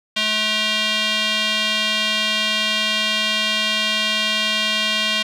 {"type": "tone with band-pass filter", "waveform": "square", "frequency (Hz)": 215.1, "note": "A3", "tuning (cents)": -39, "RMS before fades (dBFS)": -20, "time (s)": [0.16, 5.23], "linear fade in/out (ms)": 10, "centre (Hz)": 3200, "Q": 2.7, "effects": []}